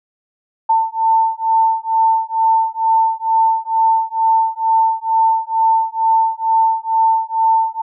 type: beating tone pair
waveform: sine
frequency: 894 / 896.2 Hz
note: A5 / A5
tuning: +27 / +32 cents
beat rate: 2.2 Hz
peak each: -15 dBFS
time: 0.69-7.82 s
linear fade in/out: 10 ms
effects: none